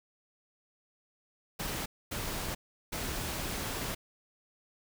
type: noise bursts at uneven times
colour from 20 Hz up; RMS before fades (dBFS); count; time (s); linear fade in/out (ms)
pink; -36; 3; 1.59-1.86 / 2.11-2.55 / 2.92-3.95; 10
effects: none